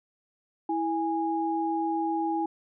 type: tone pair together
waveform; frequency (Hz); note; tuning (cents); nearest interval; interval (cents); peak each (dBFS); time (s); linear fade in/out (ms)
sine; 327.6 / 824.7; E4 / G#5; -11 / -12; octave + major third; 1599; -28; 0.69-2.46; 5
effects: none